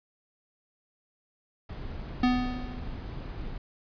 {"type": "noise", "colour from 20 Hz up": "brown", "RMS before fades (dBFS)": -37, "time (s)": [1.69, 3.58], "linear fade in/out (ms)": 5}
{"type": "tone with exponential decay", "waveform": "square", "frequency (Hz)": 249.4, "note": "B3", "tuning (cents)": 17, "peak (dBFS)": -20, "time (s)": [2.23, 3.06], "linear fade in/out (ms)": 5, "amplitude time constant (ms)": 180}
{"effects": ["resampled to 11025 Hz"]}